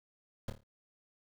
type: noise with echo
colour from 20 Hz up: brown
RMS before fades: -36 dBFS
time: 0.48-0.5 s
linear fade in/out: 2 ms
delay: 27 ms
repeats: 5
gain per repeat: -7 dB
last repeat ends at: 0.635 s
effects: none